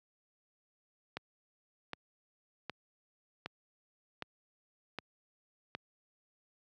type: click train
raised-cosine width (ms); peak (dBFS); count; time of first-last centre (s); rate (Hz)
0.3; -22; 7; 1.17-5.75; 1.31
effects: high-pass 100 Hz 12 dB/octave